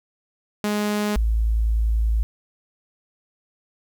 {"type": "tone pair in turn", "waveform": ["sawtooth", "sine"], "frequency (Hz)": [208.5, 55.22], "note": ["G#3", "A1"], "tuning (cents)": [7, 7], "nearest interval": "octave + major seventh", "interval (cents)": 2300, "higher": "first", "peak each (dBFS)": -17, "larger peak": "neither", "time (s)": [[0.64, 1.16], [1.16, 2.23]], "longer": "second", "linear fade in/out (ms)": 0, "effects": ["9-bit"]}